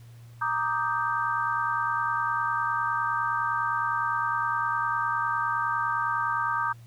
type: chord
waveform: sine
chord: Eb major seventh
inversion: second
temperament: equal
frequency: 932.3 / 1174.7 / 1244.5 / 1568 Hz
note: Bb5 / D6 / Eb6 / G6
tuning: 0 / 0 / 0 / 0 cents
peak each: -30 dBFS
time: 0.41-6.73 s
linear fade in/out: 10 ms
effects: added 117 Hz sine -45 dBFS peak until 6.86 s + pink hiss -60 dBFS RMS until 6.86 s